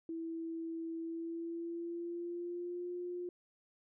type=tone with pitch glide; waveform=sine; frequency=328.8 to 354.4 Hz; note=E4 to F4; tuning=-4 to +25 cents; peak=-38 dBFS; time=0.09-3.29 s; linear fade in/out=2 ms; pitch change=+129 cents; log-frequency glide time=0.99-2.9 s; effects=none